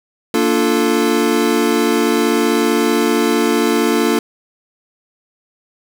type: chord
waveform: square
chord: Bb major seventh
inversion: none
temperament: equal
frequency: 233.1 / 293.7 / 349.2 / 440 Hz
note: Bb3 / D4 / F4 / A4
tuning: 0 / 0 / 0 / 0 cents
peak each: -19 dBFS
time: 0.34-4.19 s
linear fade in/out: 2 ms
effects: none